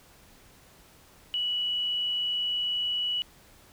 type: tone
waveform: sine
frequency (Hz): 2942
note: F#7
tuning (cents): -11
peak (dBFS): -26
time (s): 1.34-3.22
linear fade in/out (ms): 0
effects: pink hiss -56 dBFS RMS until 3.72 s